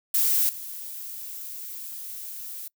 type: noise with level steps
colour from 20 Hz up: violet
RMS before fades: -22 / -37 dBFS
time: 0.14-2.68 s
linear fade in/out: 5 ms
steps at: 0.49 s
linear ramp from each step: 2 ms
effects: noise-tail reverb RT60 0.1 s tail -25 dB re dry